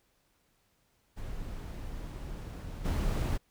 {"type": "noise with level steps", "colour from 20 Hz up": "brown", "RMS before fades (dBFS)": [-40, -29], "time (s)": [1.16, 3.38], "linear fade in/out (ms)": 20, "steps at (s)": 2.84, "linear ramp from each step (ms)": 20, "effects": ["pink hiss -72 dBFS RMS until 3.5 s"]}